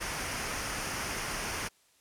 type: noise with comb filter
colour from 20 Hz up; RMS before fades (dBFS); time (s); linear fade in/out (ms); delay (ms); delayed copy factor
pink; -35; 0-1.69; 20; 0.26; -0.5
effects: white hiss -66 dBFS RMS until 2 s + low-pass 11000 Hz 12 dB/octave